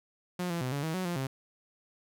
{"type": "tone with pitch steps", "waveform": "sawtooth", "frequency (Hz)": [179.1, 170.1, 127.7, 141.9, 160.2, 185.4, 174.1, 133.5], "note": ["F3", "F3", "C3", "C#3", "E3", "F#3", "F3", "C3"], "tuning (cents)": [44, -45, -42, 41, -49, 4, -5, 35], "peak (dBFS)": -27, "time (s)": [0.39, 1.27], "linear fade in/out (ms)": 5, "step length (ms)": 110, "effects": []}